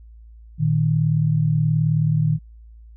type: tone pair together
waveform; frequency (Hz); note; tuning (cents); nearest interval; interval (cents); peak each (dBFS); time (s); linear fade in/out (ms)
sine; 115.97 / 154.8; A#2 / D#3; -9 / -9; perfect fourth; 500; -21 / -17; 0.58-2.39; 50
effects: added 56 Hz sine -41 dBFS peak until 2.96 s